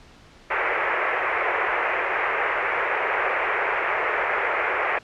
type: band-pass noise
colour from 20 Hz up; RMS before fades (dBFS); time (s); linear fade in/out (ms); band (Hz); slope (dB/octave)
white; -24; 0.5-4.99; 10; 380 to 2300; 48
effects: pink hiss -50 dBFS RMS until 5.03 s + low-pass 5000 Hz 12 dB/octave